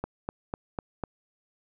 click train, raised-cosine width 1 ms, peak -17 dBFS, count 5, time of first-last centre 0.04-1.038 s, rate 4.01 Hz, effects none

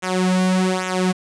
sawtooth tone with flanger, 185 Hz, F#3, in tune, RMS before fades -19 dBFS, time 0.02-1.13 s, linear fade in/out 20 ms, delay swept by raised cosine 0.21 to 3.11 ms, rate 1.2 Hz, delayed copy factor -0.8, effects resampled to 22050 Hz + 7-bit

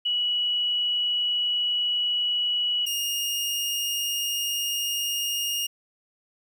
sine / sawtooth tone pair in turn, 2932 / 2842 Hz, F#7 / F7, -16 / +30 cents, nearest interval minor second, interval 54 cents, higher first, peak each -22 dBFS, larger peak neither, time 0.05-2.86 / 2.86-5.67 s, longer neither, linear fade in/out 10 ms, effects 10-bit

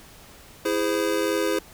square chord, E augmented, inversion none, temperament just, 329.6 / 412 / 515 Hz, E4 / G#4 / B#4, 0 / -14 / -28 cents, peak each -27 dBFS, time 0.65-1.59 s, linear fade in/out 5 ms, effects pink hiss -48 dBFS RMS until 1.73 s

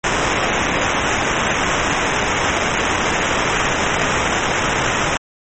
blue noise with sample-and-hold, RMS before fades -18 dBFS, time 0.04-5.17 s, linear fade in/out 0 ms, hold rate 4410 Hz, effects low-pass 11000 Hz 12 dB/octave + MP3 32 kbps

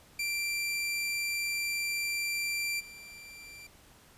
sawtooth tone with level steps, 2357 Hz, D7, 6 cents sharp, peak -27 / -43 dBFS, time 0.19-3.67 s, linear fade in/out 5 ms, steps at 2.79 s, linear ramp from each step 20 ms, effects pink hiss -58 dBFS RMS until 4.17 s + resampled to 32000 Hz

